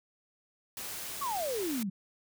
white noise, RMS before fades -40 dBFS, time 0.77-1.83 s, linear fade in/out 2 ms
sine exponential sweep, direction down, 1174 to 180 Hz, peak -31 dBFS, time 1.21-1.9 s, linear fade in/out 10 ms
effects none

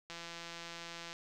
click train, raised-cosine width 0.2 ms, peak -28 dBFS, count 175, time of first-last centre 0.1-1.13 s, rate 169 Hz, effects none

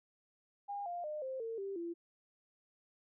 sine tone with pitch steps, 809 / 700.2 / 606.1 / 524.6 / 454 / 393 / 340.1 Hz, G#5 / F5 / D#5 / C5 / A#4 / G4 / F4, -46 / +4 / -46 / +4 / -46 / +4 / -46 cents, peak -38 dBFS, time 0.68-1.94 s, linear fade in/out 20 ms, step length 180 ms, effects none

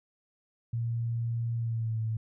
sine tone with pitch glide, 116.54 to 111.15 Hz, A#2 to A2, 0 to +18 cents, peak -28 dBFS, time 0.73-2.17 s, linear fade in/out 5 ms, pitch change -82 cents, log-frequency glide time 1.56-1.99 s, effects none

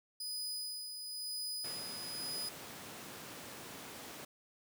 sawtooth tone with tremolo, 4978 Hz, D#8, in tune, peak -35 dBFS, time 0.2-2.49 s, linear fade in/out 5 ms, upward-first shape sine, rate 1 Hz, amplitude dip 45%
pink high-pass noise, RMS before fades -49 dBFS, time 1.64-4.25 s, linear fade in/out 5 ms, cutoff 160 Hz, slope 12 dB/octave
effects none

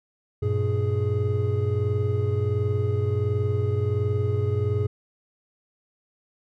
triangle tone cluster, 97.5 / 118.9 / 417.2 Hz, G2 / A#2 / G#4, -9 / +35 / +8 cents, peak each -22 / -24 / -26 dBFS, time 0.42-4.87 s, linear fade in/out 10 ms, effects none

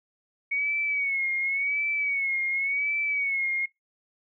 sine tone with vibrato, 2226 Hz, C#7, 7 cents sharp, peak -24 dBFS, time 0.51-3.66 s, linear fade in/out 10 ms, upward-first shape sine, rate 0.91 Hz, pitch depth 74 cents each way, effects noise-tail reverb RT60 0.2 s tail -22 dB re dry

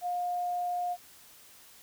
sine tone, 711 Hz, F5, 31 cents sharp, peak -29 dBFS, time 0.01-0.97 s, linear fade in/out 50 ms, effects white hiss -55 dBFS RMS until 1.82 s

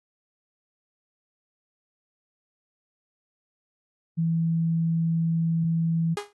sine tone, 164.81 Hz, E3, in tune, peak -21 dBFS, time 4.17-6.15 s, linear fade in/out 20 ms
sawtooth tone with exponential decay, 410.5 Hz, G#4, 20 cents flat, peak -21 dBFS, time 6.17-6.33 s, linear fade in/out 2 ms, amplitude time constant 33 ms
effects AAC 32 kbps

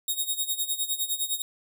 10% pulse tone with tremolo, 3748 Hz, A#7, 9 cents sharp, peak -16 dBFS, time 0.08-1.42 s, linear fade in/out 2 ms, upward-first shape sine, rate 9.8 Hz, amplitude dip 80%, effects none

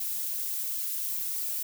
violet noise with flanger, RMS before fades -32 dBFS, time 0-1.63 s, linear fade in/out 5 ms, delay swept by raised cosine 1.6 to 6.5 ms, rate 2.4 Hz, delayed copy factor -0.5, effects none

